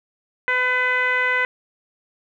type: tone with low-pass filter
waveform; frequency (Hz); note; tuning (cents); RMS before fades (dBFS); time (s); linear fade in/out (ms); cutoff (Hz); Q
10% pulse; 503; B4; +32; -20; 0.48-1.45; 0; 1900; 4.2
effects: none